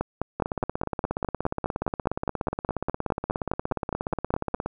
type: two click trains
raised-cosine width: 1 ms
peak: -11 / -13 dBFS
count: 23 / 73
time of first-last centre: 0.01-4.546 / 0.4-4.66 s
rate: 4.85 / 16.9 Hz
effects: none